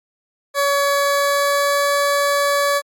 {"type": "tone with pitch glide", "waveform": "20% pulse", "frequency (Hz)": [565, 569.3], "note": ["C#5", "C#5"], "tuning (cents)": [33, 46], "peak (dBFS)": -10, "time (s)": [0.54, 2.82], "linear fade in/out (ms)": 50, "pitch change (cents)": 13, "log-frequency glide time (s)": [0.94, 1.91], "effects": ["MP3 64 kbps"]}